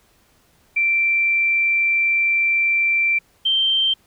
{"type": "tone pair in turn", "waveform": "sine", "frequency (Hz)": [2349, 3136], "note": ["D7", "G7"], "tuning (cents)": [0, 0], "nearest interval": "perfect fourth", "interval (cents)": 500, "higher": "second", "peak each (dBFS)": -15, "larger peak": "neither", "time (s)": [[0.76, 3.19], [3.45, 3.94]], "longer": "first", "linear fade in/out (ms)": 10, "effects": ["pink hiss -58 dBFS RMS until 4.06 s"]}